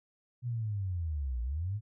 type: linear two-way sweep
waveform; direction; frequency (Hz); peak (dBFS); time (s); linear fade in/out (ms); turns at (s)
sine; down then up; 124.7 to 57.1 to 111; -31; 0.42-1.81; 50; 1.42
effects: none